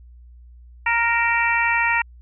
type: harmonic tone with a mistuned harmonic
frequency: 466.2 Hz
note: A#4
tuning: in tune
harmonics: 2 / 3 / 4 / 5 / 6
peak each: -22 / -26 / -21 / -23 / -27 dBFS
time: 0.86-2.02 s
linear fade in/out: 5 ms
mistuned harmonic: 6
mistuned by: -60 cents
effects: added 60 Hz sine -42 dBFS peak until 2.21 s